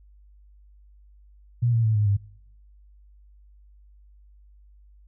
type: tone with pitch steps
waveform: sine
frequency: 119.9 / 114.75 / 109.82 / 105.11 / 100.59 Hz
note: A#2 / A#2 / A2 / G#2 / G2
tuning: +49 / -27 / -3 / +21 / +45 cents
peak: -18 dBFS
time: 1.62-2.17 s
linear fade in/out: 10 ms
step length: 110 ms
effects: noise-tail reverb RT60 0.8 s tail -26 dB re dry + added 50 Hz sine -50 dBFS peak until 5.07 s